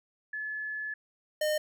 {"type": "tone pair in turn", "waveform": ["sine", "square"], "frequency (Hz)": [1719, 609.9], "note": ["A6", "D#5"], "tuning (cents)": [-41, -35], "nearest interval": "octave + tritone", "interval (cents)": 1794, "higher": "first", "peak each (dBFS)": [-33, -27], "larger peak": "second", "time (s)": [[0.33, 0.94], [1.41, 1.58]], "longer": "first", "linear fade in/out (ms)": 5, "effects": []}